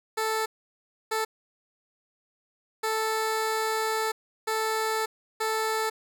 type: tone bursts at uneven times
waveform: 15% pulse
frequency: 440 Hz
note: A4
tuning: in tune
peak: -19 dBFS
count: 5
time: 0.17-0.46 / 1.11-1.25 / 2.83-4.12 / 4.47-5.06 / 5.4-5.9 s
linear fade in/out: 10 ms
effects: none